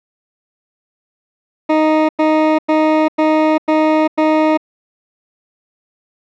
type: tone bursts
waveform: 20% pulse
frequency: 311.1 Hz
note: D#4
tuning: in tune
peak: -5 dBFS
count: 6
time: 1.69-4.575 s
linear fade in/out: 10 ms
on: 400 ms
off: 97 ms
effects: low-pass 2000 Hz 12 dB/octave